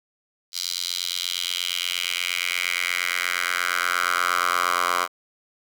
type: tone with high-pass filter sweep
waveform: 10% pulse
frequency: 88.5 Hz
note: F2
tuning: 23 cents sharp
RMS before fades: -25 dBFS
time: 0.52-5.08 s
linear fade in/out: 50 ms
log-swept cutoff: 4500 to 1000 Hz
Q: 3
effects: none

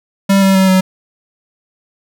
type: tone with pitch steps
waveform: square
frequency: 196 / 193.08 / 190.2 / 187.37 Hz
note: G3 / G3 / F#3 / F#3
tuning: 0 / -26 / +48 / +22 cents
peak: -8 dBFS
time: 0.29-0.81 s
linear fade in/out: 10 ms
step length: 130 ms
effects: none

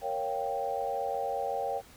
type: chord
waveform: sine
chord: G half-diminished seventh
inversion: first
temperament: equal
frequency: 466.2 / 554.4 / 698.5 / 784 Hz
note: Bb4 / Db5 / F5 / G5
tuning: 0 / 0 / 0 / 0 cents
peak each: -37 / -35 / -37 / -33 dBFS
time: 0.01-1.82 s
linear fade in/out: 50 ms
effects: pink hiss -55 dBFS RMS until 1.96 s

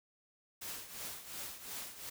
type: noise with tremolo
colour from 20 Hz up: white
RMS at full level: -42 dBFS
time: 0.61-2.1 s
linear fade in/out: 10 ms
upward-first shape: triangle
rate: 2.8 Hz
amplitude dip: 75%
effects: none

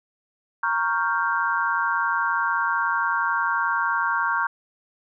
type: chord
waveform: sine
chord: G half-diminished seventh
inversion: first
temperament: equal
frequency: 932.3 / 1108.7 / 1396.9 / 1568 Hz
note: Bb5 / Db6 / F6 / G6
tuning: 0 / 0 / 0 / 0 cents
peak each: -26 dBFS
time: 0.63-4.47 s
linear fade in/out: 5 ms
effects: none

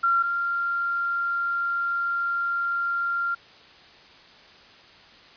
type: tone pair in turn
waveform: sine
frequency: 1374 / 1386.8 Hz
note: F6 / F6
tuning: -29 / -13 cents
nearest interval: unison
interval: 16 cents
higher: second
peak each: -18 / -23 dBFS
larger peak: first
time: 0.03-0.23 / 0.23-3.35 s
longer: second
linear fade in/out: 10 ms
effects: white hiss -50 dBFS RMS until 5.36 s + resampled to 11025 Hz

